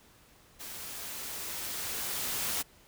white noise with level ramp, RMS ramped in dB -43 to -32 dBFS, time 0.59-2.63 s, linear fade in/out 20 ms, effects pink hiss -60 dBFS RMS until 2.87 s

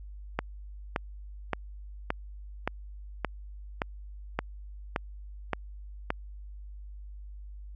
click train, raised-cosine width 0.5 ms, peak -12 dBFS, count 11, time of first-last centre 0.39-6.104 s, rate 1.75 Hz, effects added 50 Hz sine -41 dBFS peak until 7.75 s

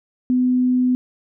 sine tone, 251.6 Hz, B3, 32 cents sharp, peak -14 dBFS, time 0.3-0.95 s, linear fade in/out 0 ms, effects none

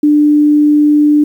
sine tone, 296.9 Hz, D4, 19 cents sharp, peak -5 dBFS, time 0.03-1.24 s, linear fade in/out 5 ms, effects 7-bit

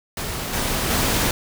pink noise with level steps, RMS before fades -28 / -23 / -20 dBFS, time 0.17-1.31 s, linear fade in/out 2 ms, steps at 0.53 / 0.9 s, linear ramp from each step 10 ms, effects none

